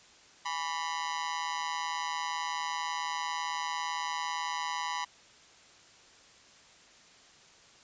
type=tone with amplitude modulation; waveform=sawtooth; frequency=987.8 Hz; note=B5; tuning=in tune; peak=-24 dBFS; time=0.45-5.05 s; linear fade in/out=10 ms; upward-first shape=sine; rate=158 Hz; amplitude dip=100%; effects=white hiss -57 dBFS RMS until 7.83 s + resampled to 16000 Hz